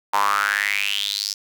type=tone with high-pass filter sweep; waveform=sawtooth; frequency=101.4 Hz; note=G#2; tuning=41 cents flat; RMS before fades=-22 dBFS; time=0.13-1.34 s; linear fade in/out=10 ms; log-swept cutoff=910 to 5300 Hz; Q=6.9; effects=none